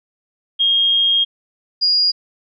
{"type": "tone pair in turn", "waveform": "sine", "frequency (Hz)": [3243, 4859], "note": ["G#7", "D#8"], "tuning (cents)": [-42, -42], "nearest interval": "perfect fifth", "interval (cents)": 700, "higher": "second", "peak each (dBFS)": -12, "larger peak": "neither", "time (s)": [[0.59, 1.25], [1.81, 2.12]], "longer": "first", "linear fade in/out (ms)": 20, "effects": []}